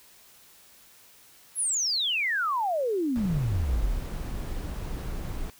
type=exponential sweep; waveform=sine; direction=down; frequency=11450 to 30.73 Hz; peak=-24 dBFS; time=1.55-4.02 s; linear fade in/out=50 ms
type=noise; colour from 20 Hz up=brown; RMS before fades=-33 dBFS; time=3.16-5.5 s; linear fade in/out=0 ms
effects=white hiss -55 dBFS RMS until 5.59 s